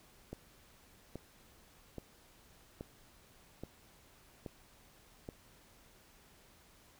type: click train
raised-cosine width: 2 ms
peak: -29 dBFS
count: 7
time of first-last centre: 0.33-5.289 s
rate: 1.21 Hz
effects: pink hiss -63 dBFS RMS until 6.99 s